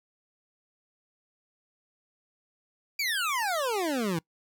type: exponential sweep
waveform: 25% pulse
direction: down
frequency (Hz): 2394 to 155.56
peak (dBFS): -23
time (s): 2.99-4.19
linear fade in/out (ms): 5
effects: noise-tail reverb RT60 0.1 s tail -24 dB re dry